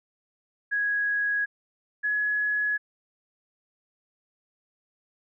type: tone pair in turn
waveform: sine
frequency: 1661.2 / 1688.3 Hz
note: G#6 / G#6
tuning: 0 / +28 cents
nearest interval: unison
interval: 28 cents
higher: second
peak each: -23 dBFS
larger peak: neither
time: 0.71-1.46 / 2.03-2.78 s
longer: neither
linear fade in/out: 20 ms
effects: none